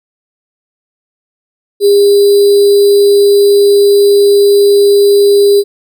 sine tone with sample-and-hold, 404.1 Hz, G#4, 47 cents flat, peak -3 dBFS, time 1.8-5.64 s, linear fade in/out 50 ms, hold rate 4410 Hz, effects none

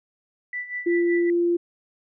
sine tone with tremolo, 1975.5 Hz, B6, in tune, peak -26 dBFS, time 0.53-1.3 s, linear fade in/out 2 ms, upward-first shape sine, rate 5.3 Hz, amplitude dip 75%
sine tone, 345.5 Hz, F4, 19 cents flat, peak -18 dBFS, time 0.86-1.57 s, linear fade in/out 10 ms
effects none

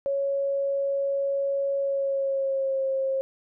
sine tone with pitch glide, 554.4 to 535.5 Hz, C#5 to C5, 0 to +40 cents, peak -23 dBFS, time 0.06-3.21 s, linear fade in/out 0 ms, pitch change -60 cents, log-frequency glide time 1.79-2.84 s, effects none

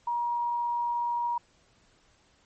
sine tone, 952 Hz, A#5, 36 cents sharp, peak -26 dBFS, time 0.07-1.38 s, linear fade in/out 5 ms, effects pink hiss -64 dBFS RMS until 2.45 s + MP3 32 kbps

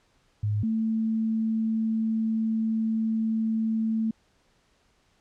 sine tone pair in turn, 104.8 / 222.1 Hz, G#2 / A3, +16 / +16 cents, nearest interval octave + minor second, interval 1300 cents, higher second, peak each -23 dBFS, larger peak neither, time 0.43-0.63 / 0.63-4.11 s, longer second, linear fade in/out 5 ms, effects pink hiss -66 dBFS RMS until 5.2 s + low-pass 7000 Hz 12 dB/octave

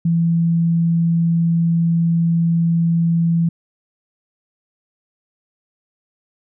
sine tone, 167.4 Hz, E3, 27 cents sharp, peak -13 dBFS, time 0.05-3.49 s, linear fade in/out 5 ms, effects none

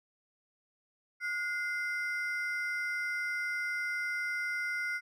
triangle ring-modulated tone, 1760 Hz, A6, in tune, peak -27 dBFS, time 1.2-5.01 s, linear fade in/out 50 ms, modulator 316 Hz, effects none

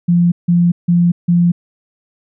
sine tone bursts, 173.4 Hz, F3, 12 cents flat, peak -8 dBFS, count 4, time 0.08-1.52 s, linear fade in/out 10 ms, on 240 ms, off 160 ms, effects none

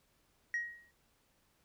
sine tone with exponential decay, 1891 Hz, A#6, 24 cents sharp, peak -28 dBFS, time 0.54-0.91 s, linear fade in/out 1 ms, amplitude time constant 80 ms, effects tanh soft clip ceiling -30 dBFS + pink hiss -73 dBFS RMS until 1.64 s

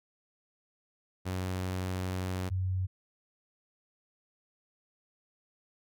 sawtooth / sine tone pair in turn, 92.5 / 93.14 Hz, F#2 / F#2, 0 / +12 cents, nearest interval unison, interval 12 cents, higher second, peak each -28 dBFS, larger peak neither, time 1.25-2.5 / 2.5-2.87 s, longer first, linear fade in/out 20 ms, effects none

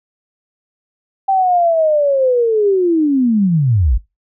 sine linear sweep, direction down, 784 to 45.65 Hz, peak -10 dBFS, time 1.28-3.98 s, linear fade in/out 10 ms, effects noise-tail reverb RT60 0.2 s tail -19 dB re dry

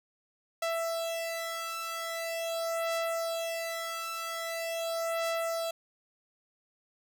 sawtooth beating tone pair, 663 / 663.43 Hz, E5 / E5, +10 / +11 cents, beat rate 0.43 Hz, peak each -32 / -30 dBFS, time 0.62-5.71 s, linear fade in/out 5 ms, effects none

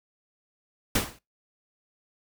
pink noise with exponential decay, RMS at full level -20 dBFS, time 0.95-1.19 s, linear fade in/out 5 ms, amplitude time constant 52 ms, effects noise-tail reverb RT60 0.2 s tail -21 dB re dry

